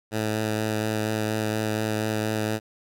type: tone with vibrato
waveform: 10% pulse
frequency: 108.5 Hz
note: A2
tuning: 24 cents flat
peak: -16 dBFS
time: 0.11-2.6 s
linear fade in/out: 50 ms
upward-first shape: sine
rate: 4.2 Hz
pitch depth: 14 cents each way
effects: none